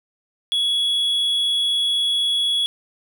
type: tone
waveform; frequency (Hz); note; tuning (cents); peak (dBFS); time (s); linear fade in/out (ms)
triangle; 3364; G#7; +22; -16; 0.52-2.66; 0
effects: none